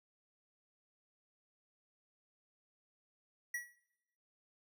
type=tone with exponential decay; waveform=square; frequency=1930 Hz; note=B6; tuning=40 cents flat; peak=-35 dBFS; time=3.54-3.76 s; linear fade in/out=5 ms; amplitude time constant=47 ms; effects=noise-tail reverb RT60 0.9 s tail -21 dB re dry